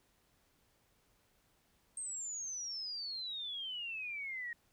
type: exponential sweep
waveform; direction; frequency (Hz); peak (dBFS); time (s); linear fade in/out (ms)
sine; down; 8510 to 1864.7; -39; 1.97-4.53; 2
effects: pink hiss -73 dBFS RMS until 4.72 s